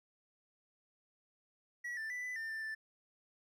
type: tone with pitch steps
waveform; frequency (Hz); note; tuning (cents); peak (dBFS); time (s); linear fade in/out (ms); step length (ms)
triangle; 1930 / 1773 / 1982 / 1996 / 1800 / 1779 / 1764; B6 / A6 / B6 / B6 / A6 / A6 / A6; -40 / +13 / +6 / +18 / +39 / +19 / +4; -37; 1.84-2.75; 10; 130
effects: none